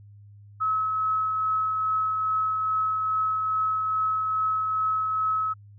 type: tone with tremolo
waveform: sine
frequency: 1288 Hz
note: E6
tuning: 41 cents flat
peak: -21 dBFS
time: 0.6-5.54 s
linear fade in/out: 20 ms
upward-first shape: triangle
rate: 2.4 Hz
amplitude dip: 30%
effects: added 102 Hz sine -46 dBFS peak until 5.78 s